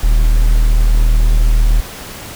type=tone; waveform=triangle; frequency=38.89 Hz; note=D#1; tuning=in tune; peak=-5 dBFS; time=0.03-1.81 s; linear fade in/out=10 ms; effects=pink hiss -30 dBFS RMS until 2.35 s